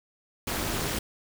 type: noise with amplitude modulation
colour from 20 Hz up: pink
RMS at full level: -26 dBFS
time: 0.47-0.99 s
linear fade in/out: 5 ms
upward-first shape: sine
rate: 274 Hz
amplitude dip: 100%
effects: none